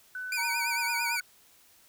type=tone with pitch glide; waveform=sine; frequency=1500 to 1476.8 Hz; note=F#6 to F#6; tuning=+23 to -4 cents; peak=-34 dBFS; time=0.15-1.21 s; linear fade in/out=2 ms; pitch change=-27 cents; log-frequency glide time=0.76-0.92 s
type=tone with vibrato; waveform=sawtooth; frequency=2349 Hz; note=D7; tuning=in tune; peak=-26 dBFS; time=0.32-1.2 s; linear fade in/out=2 ms; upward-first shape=triangle; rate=8.9 Hz; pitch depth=100 cents each way
type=tone; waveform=sine; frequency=932.3 Hz; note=A#5; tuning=in tune; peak=-33 dBFS; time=0.37-1.17 s; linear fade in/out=20 ms
effects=white hiss -60 dBFS RMS until 1.88 s